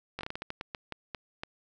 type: slowing click train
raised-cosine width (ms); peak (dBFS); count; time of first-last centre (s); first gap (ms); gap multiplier
0.3; -20; 13; 0.19-1.435; 19; 1.28
effects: none